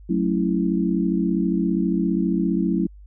sine chord, F# minor seventh, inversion none, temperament equal, 185 / 220 / 277.2 / 329.6 Hz, F#3 / A3 / C#4 / E4, 0 / 0 / 0 / 0 cents, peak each -22 / -25 / -26 / -24 dBFS, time 0.09-2.87 s, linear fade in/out 10 ms, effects added 50 Hz sine -41 dBFS peak until 3.06 s

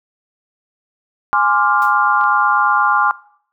sine chord, D half-diminished seventh, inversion second, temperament equal with one note detuned, 830.6 / 1046.5 / 1174.7 / 1401.8 Hz, Ab5 / C6 / D6 / F6, 0 / 0 / 0 / +6 cents, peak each -17 dBFS, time 1.33-3.11 s, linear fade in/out 0 ms
white noise with exponential decay, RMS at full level -34 dBFS, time 1.82-1.99 s, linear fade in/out 0 ms, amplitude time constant 35 ms
clicks, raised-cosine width 0.3 ms, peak -22 dBFS, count 2, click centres 2.212 / 2.239 s
effects noise-tail reverb RT60 0.6 s tail -20 dB re dry

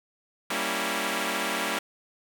5% pulse chord, G diminished seventh, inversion none, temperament equal, 196 / 233.1 / 277.2 / 329.6 Hz, G3 / Bb3 / Db4 / Fb4, 0 / 0 / 0 / 0 cents, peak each -21 dBFS, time 0.5-1.79 s, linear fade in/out 5 ms, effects none

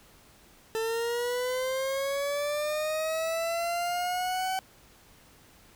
40% pulse linear sweep, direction up, 442.8 to 760 Hz, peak -27 dBFS, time 0.75-4.59 s, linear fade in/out 0 ms, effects pink hiss -57 dBFS RMS until 5.75 s

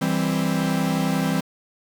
45% pulse chord, C major, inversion first, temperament equal, 164.81 / 196 / 261.6 Hz, E3 / G3 / C4, 0 / 0 / 0 cents, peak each -24 / -25 / -25 dBFS, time 0.01-1.41 s, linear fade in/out 10 ms, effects 7-bit

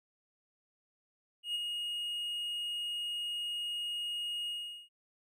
triangle tone with ADSR envelope, 2870 Hz, F7, 47 cents sharp, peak -29 dBFS, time 1.43-4.89 s, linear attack 120 ms, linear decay 18 ms, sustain -4 dB, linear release 410 ms, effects none

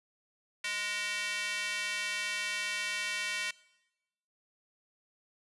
square tone with high-pass filter, 207.4 Hz, G#3, 2 cents flat, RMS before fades -35 dBFS, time 0.64-3.51 s, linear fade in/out 5 ms, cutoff 2100 Hz, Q 2, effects noise-tail reverb RT60 1.0 s tail -22 dB re dry + resampled to 24000 Hz

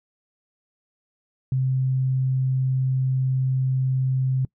sine tone, 130.81 Hz, C3, in tune, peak -19 dBFS, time 1.52-4.45 s, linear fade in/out 2 ms, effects noise-tail reverb RT60 0.1 s tail -23 dB re dry

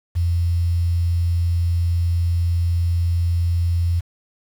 sine tone, 85.9 Hz, F2, 28 cents flat, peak -16 dBFS, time 0.15-4.01 s, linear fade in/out 20 ms, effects 7-bit

